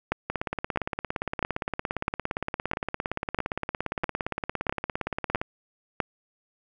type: two click trains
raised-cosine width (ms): 0.5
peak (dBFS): -9 / -13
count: 10 / 90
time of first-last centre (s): 0.12-6.002 / 0.3-5.415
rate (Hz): 1.53 / 17.4
effects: none